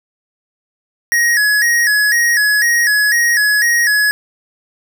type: tone with vibrato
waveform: square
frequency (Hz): 1783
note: A6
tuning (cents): +22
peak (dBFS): -11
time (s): 1.12-4.11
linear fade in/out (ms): 0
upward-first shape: square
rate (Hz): 2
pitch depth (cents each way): 94
effects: none